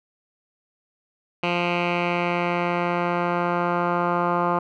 10% pulse tone with low-pass filter sweep, 174.61 Hz, F3, in tune, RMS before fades -23 dBFS, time 1.43-4.59 s, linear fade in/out 5 ms, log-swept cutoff 2700 to 1200 Hz, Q 2.8, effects none

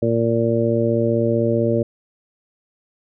harmonic tone, 115.6 Hz, A#2, 14 cents flat, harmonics 1 / 2 / 3 / 4 / 5, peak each -22 / -22 / -22 / -22 / -22 dBFS, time 0.02-1.83 s, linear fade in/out 5 ms, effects none

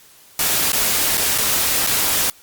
white noise with dropouts, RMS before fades -18 dBFS, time 0.39-2.3 s, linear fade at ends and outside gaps 2 ms, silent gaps 0.72-0.73 / 1.173-1.177 / 1.379-1.383 / 1.866-1.871 s, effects white hiss -48 dBFS RMS until 2.42 s + Opus 48 kbps

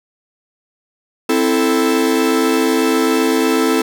45% pulse chord, A minor, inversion first, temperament equal, 261.6 / 329.6 / 440 Hz, C4 / E4 / A4, 0 / 0 / 0 cents, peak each -17 dBFS, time 1.29-3.82 s, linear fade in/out 5 ms, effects 7-bit

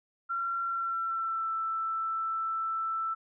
sine tone with pitch glide, 1367 to 1326.6 Hz, F6 to E6, -37 to +11 cents, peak -29 dBFS, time 0.29-3.15 s, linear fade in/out 20 ms, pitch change -52 cents, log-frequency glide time 0.62-1.53 s, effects none

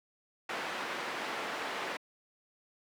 white low-pass noise, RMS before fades -37 dBFS, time 0.49-1.97 s, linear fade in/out 5 ms, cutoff 1900 Hz, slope 12 dB/octave, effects high-pass 300 Hz 12 dB/octave

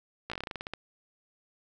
slowing click train, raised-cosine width 0.3 ms, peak -20 dBFS, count 13, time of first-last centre 0.3-0.736 s, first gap 16 ms, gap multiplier 1.14, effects none

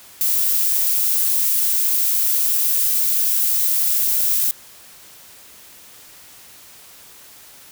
violet noise, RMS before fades -18 dBFS, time 0.21-4.51 s, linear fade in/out 0 ms, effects white hiss -44 dBFS RMS until 7.71 s

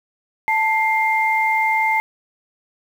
sine tone pair together, 882.1 / 2100 Hz, A5 / C7, +4 / +6 cents, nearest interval octave + minor third, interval 1502 cents, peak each -18 dBFS, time 0.48-2 s, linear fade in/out 0 ms, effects 7-bit

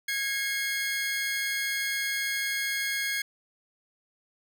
sawtooth tone pair together, 1646 / 2157 Hz, G#6 / C#7, -16 / -48 cents, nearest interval perfect fourth, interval 468 cents, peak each -27 dBFS, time 0.08-3.22 s, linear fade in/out 5 ms, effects none

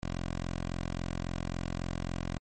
10% pulse tone, 43.65 Hz, F1, in tune, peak -25 dBFS, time 0.03-2.38 s, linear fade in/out 0 ms, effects MP3 32 kbps

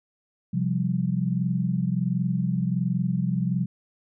sine chord, C suspended fourth, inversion none, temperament equal, 130.81 / 174.61 / 196 Hz, C3 / F3 / G3, 0 / 0 / 0 cents, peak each -27 / -25 / -28 dBFS, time 0.53-3.66 s, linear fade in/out 10 ms, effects none

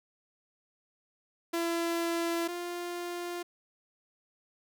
sawtooth tone pair in turn, 337.2 / 349.8 Hz, E4 / F4, +39 / +3 cents, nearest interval minor second, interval 64 cents, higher second, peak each -25 / -31 dBFS, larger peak first, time 1.53-2.48 / 2.48-3.43 s, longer neither, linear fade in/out 10 ms, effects none

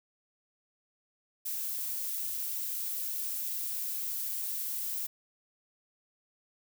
violet noise, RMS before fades -35 dBFS, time 1.45-5.07 s, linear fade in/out 10 ms, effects none

